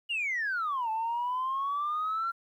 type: exponential two-way sweep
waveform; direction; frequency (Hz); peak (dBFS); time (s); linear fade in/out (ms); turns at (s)
sine; down then up; 2911 to 872 to 1379; -27; 0.09-2.32; 20; 0.9
effects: tanh soft clip ceiling -25 dBFS + 11-bit